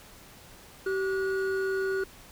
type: tone pair together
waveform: triangle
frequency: 384.8 / 1453 Hz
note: G4 / F#6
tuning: -32 / -32 cents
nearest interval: octave + major seventh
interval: 2300 cents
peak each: -25 / -32 dBFS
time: 0.86-2.04 s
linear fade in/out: 5 ms
effects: pink hiss -51 dBFS RMS until 2.31 s